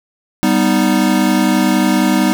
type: chord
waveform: square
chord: G augmented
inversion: none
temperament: equal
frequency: 196 / 246.9 / 311.1 Hz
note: G3 / B3 / D#4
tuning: 0 / 0 / 0 cents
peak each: -16 dBFS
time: 0.43-2.33 s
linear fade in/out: 0 ms
effects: 7-bit